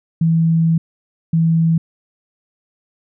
sine tone pair in turn, 163.9 / 163.9 Hz, E3 / E3, -10 / -10 cents, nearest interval unison, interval 0 cents, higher neither, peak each -11 dBFS, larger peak neither, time 0.21-0.78 / 1.33-1.78 s, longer first, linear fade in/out 5 ms, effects none

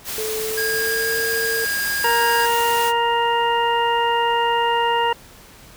white noise, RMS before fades -28 dBFS, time 0.04-2.93 s, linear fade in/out 50 ms
sine tone with pitch glide, 436.2 to 453.9 Hz, A4 to A#4, -15 to -46 cents, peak -24 dBFS, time 0.18-1.65 s, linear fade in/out 2 ms, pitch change +69 cents, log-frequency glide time 0.4-1.17 s
square tone, 1631 Hz, G#6, 32 cents flat, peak -22 dBFS, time 0.57-2.46 s, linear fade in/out 10 ms
harmonic tone, 468.4 Hz, A#4, 8 cents sharp, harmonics 1 / 2 / 3 / 4 / 6, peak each -23 / -18 / -30 / -27 / -26 dBFS, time 2.04-5.13 s, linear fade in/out 5 ms
effects pink hiss -45 dBFS RMS until 5.76 s

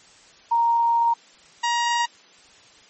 sine / sawtooth tone pair in turn, 932.3 / 947 Hz, A#5 / A#5, 0 / +27 cents, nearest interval unison, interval 27 cents, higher second, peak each -16 dBFS, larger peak neither, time 0.51-1.14 / 1.63-2.06 s, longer first, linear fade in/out 10 ms, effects white hiss -51 dBFS RMS until 2.89 s + MP3 32 kbps

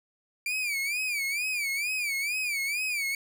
40% pulse tone with vibrato, 2349 Hz, D7, in tune, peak -27 dBFS, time 0.46-3.15 s, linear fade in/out 2 ms, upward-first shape sine, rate 2.2 Hz, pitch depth 140 cents each way, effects none

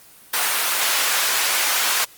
pink high-pass noise, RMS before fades -20 dBFS, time 0.33-2.05 s, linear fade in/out 10 ms, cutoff 1100 Hz, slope 12 dB/octave, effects white hiss -47 dBFS RMS until 2.17 s + Opus 32 kbps

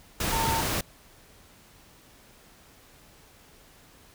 sine tone in noise, 906 Hz, A#5, 50 cents flat, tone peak -27 dBFS, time 0.32-0.61 s, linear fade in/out 5 ms, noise pink, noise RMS -28 dBFS, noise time 0.2-0.81 s, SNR -2 dB, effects pink hiss -55 dBFS RMS until 4.14 s

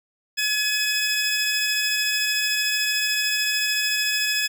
20% pulse tone pair together, 1698.5 / 2541 Hz, G#6 / D#7, +38 / +36 cents, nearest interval perfect fifth, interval 698 cents, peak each -19 dBFS, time 0.37-4.48 s, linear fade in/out 20 ms, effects none

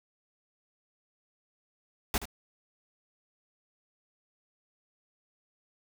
pink noise with echo, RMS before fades -28 dBFS, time 2.14-2.18 s, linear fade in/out 2 ms, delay 75 ms, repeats 1, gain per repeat -12 dB, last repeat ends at 2.255 s, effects none

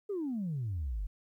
sine exponential sweep, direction down, 426.7 to 42.81 Hz, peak -31 dBFS, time 0.09-1.07 s, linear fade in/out 10 ms, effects tanh soft clip ceiling -29 dBFS + 12-bit

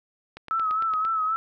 click train, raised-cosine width 0.3 ms, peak -23 dBFS, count 7, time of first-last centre 0.37-1.05 s, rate 8.82 Hz
sine tone with vibrato, 1298 Hz, E6, 27 cents flat, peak -22 dBFS, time 0.51-1.36 s, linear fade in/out 0 ms, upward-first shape sine, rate 3.8 Hz, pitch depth 50 cents each way
effects none

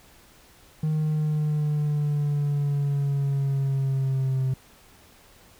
triangle linear sweep, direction down, 155.56 to 130.81 Hz, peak -19 dBFS, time 0.83-4.54 s, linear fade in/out 5 ms, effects tanh soft clip ceiling -15 dBFS + pink hiss -54 dBFS RMS until 5.59 s

